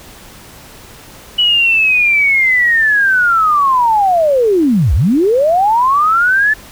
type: linear two-way sweep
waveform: sine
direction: down then up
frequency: 2960 to 55 to 1757 Hz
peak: -8 dBFS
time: 1.38-6.54 s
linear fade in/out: 10 ms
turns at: 4.94 s
effects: pink hiss -37 dBFS RMS until 6.71 s